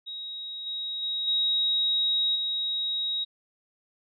sine tone with level steps, 3800 Hz, A#7, 33 cents sharp, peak -34 / -30 / -27 / -22 / -26 dBFS, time 0.06-3.25 s, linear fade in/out 20 ms, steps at 0.66 / 1.02 / 1.27 / 2.35 s, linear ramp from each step 10 ms, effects none

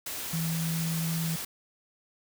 sine tone in noise, 163.9 Hz, E3, 10 cents flat, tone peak -28 dBFS, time 0.33-1.36 s, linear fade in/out 5 ms, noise white, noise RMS -36 dBFS, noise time 0.06-1.45 s, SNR +5 dB, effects none

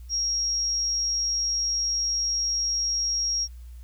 sine tone, 5600 Hz, F8, 4 cents sharp, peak -23 dBFS, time 0.09-3.48 s, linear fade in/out 50 ms, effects added 60 Hz sine -39 dBFS peak until 3.83 s + white hiss -62 dBFS RMS until 3.83 s

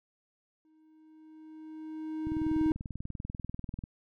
triangle tone with exponential growth, 313.4 Hz, D#4, 13 cents sharp, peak -21 dBFS, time 0.65-2.72 s, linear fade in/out 1 ms, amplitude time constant 450 ms
click train, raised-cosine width 5 ms, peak -26 dBFS, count 33, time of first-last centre 2.27-3.839 s, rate 20.4 Hz
effects none

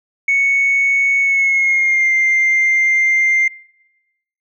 sine tone with pitch glide, 2217 to 2097 Hz, C#7 to C7, 0 to +3 cents, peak -10 dBFS, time 0.28-3.48 s, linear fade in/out 5 ms, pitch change -97 cents, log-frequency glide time 1.21-2.11 s, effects noise-tail reverb RT60 1.0 s tail -24 dB re dry + tanh soft clip ceiling -8 dBFS

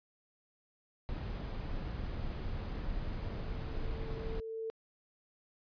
brown noise, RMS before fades -38 dBFS, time 1.09-4.4 s, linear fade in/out 0 ms
sine tone with exponential growth, 446.9 Hz, A4, 27 cents sharp, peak -35 dBFS, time 2.35-4.7 s, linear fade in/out 0 ms, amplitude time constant 510 ms
effects resampled to 11025 Hz

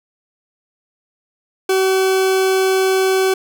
40% pulse tone, 380 Hz, F#4, 46 cents sharp, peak -12 dBFS, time 1.69-3.34 s, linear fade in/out 5 ms, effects none

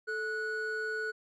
triangle tone pair together, 437 / 1470 Hz, A4 / F#6, -12 / -12 cents, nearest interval octave + major sixth, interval 2100 cents, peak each -35 / -32 dBFS, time 0.07-1.12 s, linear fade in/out 20 ms, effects resampled to 22050 Hz

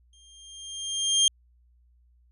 25% pulse tone with exponential growth, 3200 Hz, G7, 35 cents sharp, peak -13 dBFS, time 0.13-1.28 s, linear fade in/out 2 ms, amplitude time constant 250 ms, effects added 60 Hz sine -58 dBFS peak until 2.31 s + resampled to 32000 Hz

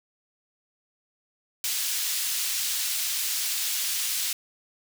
pink high-pass noise, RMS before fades -28 dBFS, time 1.64-4.33 s, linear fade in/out 2 ms, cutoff 3600 Hz, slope 12 dB/octave, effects none

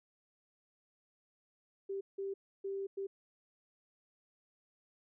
sine tone bursts at uneven times, 392 Hz, G4, in tune, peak -36 dBFS, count 4, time 1.89-2.01 / 2.18-2.34 / 2.64-2.87 / 2.97-3.07 s, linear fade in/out 10 ms, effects none

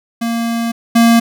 square tone pair in turn, 231.7 / 231.7 Hz, A#3 / A#3, -10 / -10 cents, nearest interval unison, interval 0 cents, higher neither, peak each -16 / -7 dBFS, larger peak second, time 0.21-0.72 / 0.95-1.2 s, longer first, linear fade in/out 10 ms, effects none

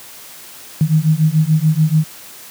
sine beating tone pair, 153 / 159.9 Hz, D#3 / D#3, -29 / +48 cents, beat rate 6.9 Hz, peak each -13 dBFS, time 0.81-2.04 s, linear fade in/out 0 ms, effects white hiss -37 dBFS RMS until 2.5 s + high-pass 100 Hz 12 dB/octave

